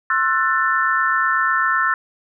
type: chord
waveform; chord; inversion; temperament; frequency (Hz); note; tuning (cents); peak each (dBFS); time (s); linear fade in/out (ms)
sine; F# half-diminished seventh; second; just; 1065.6 / 1332 / 1480 / 1776; C6 / E6 / F#6 / A6; +31 / +18 / 0 / +16; -23 / -19 / -23 / -20; 0.1-1.94; 2
effects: none

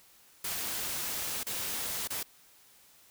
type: noise with dropouts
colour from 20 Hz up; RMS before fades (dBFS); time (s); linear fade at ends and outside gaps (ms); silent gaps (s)
white; -35; 0.44-2.23; 5; 1.433-1.466 / 2.076-2.103
effects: white hiss -60 dBFS RMS until 3.1 s

